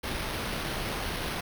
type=noise with sample-and-hold; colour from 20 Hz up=pink; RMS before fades=-33 dBFS; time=0.03-1.41 s; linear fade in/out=10 ms; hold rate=7350 Hz; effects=none

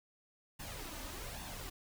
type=noise with flanger; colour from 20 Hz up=pink; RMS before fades=-45 dBFS; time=0.59-1.7 s; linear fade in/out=10 ms; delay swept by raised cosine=1.1 to 3.4 ms; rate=1.2 Hz; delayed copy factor=+0.6; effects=none

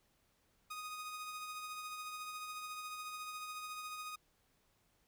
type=tone with tremolo; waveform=sawtooth; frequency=1244.5 Hz; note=D#6; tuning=in tune; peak=-38 dBFS; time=0.7-4.16 s; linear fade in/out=10 ms; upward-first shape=triangle; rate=14 Hz; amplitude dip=40%; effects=pink hiss -75 dBFS RMS until 5.07 s

